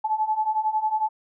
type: beating tone pair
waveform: sine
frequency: 858 / 869 Hz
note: A5 / A5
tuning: -44 / -22 cents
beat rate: 11 Hz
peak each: -26 / -23 dBFS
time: 0.04-1.09 s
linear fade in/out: 10 ms
effects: none